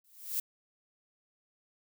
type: noise with exponential growth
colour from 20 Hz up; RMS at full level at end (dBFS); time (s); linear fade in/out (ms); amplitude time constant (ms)
violet; -29; 0.04-0.4; 5; 77
effects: none